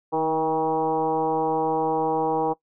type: tone with frequency modulation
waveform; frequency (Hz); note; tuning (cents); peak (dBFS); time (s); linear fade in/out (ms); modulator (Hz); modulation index
sine; 637; D#5; +41; -20; 0.12-2.54; 20; 160; 2.1
effects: noise-tail reverb RT60 0.1 s tail -21 dB re dry